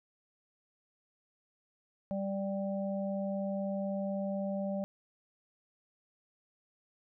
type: harmonic tone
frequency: 196 Hz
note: G3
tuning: in tune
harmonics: 1 / 3 / 4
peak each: -34 / -36 / -46 dBFS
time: 2.11-4.84 s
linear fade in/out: 0 ms
effects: none